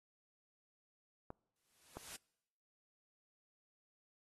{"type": "clicks", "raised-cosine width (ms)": 1, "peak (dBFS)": -32, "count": 2, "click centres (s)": [1.304, 1.97]}
{"type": "noise with exponential growth", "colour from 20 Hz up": "white", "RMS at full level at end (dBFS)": -47, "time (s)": [1.56, 2.16], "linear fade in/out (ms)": 0, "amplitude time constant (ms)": 130}
{"effects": ["noise-tail reverb RT60 0.9 s tail -26 dB re dry", "AAC 32 kbps"]}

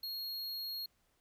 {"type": "tone", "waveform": "square", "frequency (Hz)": 4288, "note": "C8", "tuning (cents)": 42, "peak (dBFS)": -39, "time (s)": [0.03, 0.86], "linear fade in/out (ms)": 5, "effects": ["pink hiss -75 dBFS RMS until 1.2 s"]}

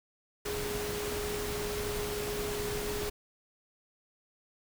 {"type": "tone in noise", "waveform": "sine", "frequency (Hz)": 415.3, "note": "G#4", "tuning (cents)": 0, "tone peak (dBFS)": -35, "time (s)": [0.45, 3.1], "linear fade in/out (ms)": 10, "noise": "pink", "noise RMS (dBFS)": -37, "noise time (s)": [0.45, 3.1], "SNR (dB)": -1, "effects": []}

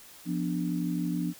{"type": "chord", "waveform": "sine", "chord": "B diminished", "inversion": "second", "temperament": "equal", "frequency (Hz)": [174.61, 246.9, 293.7], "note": ["F3", "B3", "D4"], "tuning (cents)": [0, 0, 0], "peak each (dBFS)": [-30, -34, -32], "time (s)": [0.25, 1.34], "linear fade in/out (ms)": 50, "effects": ["white hiss -51 dBFS RMS until 1.39 s"]}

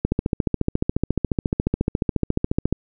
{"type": "click train", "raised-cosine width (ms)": 3, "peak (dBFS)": -6, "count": 39, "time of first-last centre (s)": [0.05, 2.726], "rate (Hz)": 14.2, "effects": []}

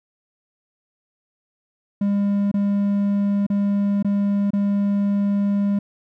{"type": "tone with dropouts", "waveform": "triangle", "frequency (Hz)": 201.5, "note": "G3", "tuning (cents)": 48, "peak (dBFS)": -15, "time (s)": [2.01, 5.79], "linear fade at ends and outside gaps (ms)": 5, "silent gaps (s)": [[2.515, 2.54], [3.466, 3.5], [4.027, 4.046], [4.506, 4.533]], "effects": []}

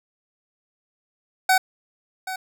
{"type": "tone with echo", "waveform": "25% pulse", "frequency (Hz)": 753, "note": "F#5", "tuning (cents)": 30, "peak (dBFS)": -11, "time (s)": [1.49, 1.58], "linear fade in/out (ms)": 5, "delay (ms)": 780, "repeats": 1, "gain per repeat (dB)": -13, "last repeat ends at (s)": 2.36, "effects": []}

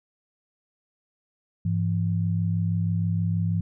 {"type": "tone pair together", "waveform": "sine", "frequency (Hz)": [102.21, 168.5], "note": ["G#2", "E3"], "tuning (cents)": [-27, 38], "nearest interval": "major sixth", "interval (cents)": 865, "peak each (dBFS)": [-24, -25], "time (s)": [1.65, 3.61], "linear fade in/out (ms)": 5, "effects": []}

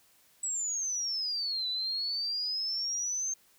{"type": "exponential two-way sweep", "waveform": "sine", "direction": "down then up", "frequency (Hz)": [7902, 3951, 6370], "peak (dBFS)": -30, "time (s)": [0.43, 3.34], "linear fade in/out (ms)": 5, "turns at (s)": 1.68, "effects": ["white hiss -64 dBFS RMS until 3.58 s"]}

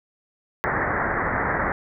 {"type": "low-pass noise", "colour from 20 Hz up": "white", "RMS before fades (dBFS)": -24, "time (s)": [0.64, 1.72], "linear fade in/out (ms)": 0, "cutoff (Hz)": 2000, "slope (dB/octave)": 96, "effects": []}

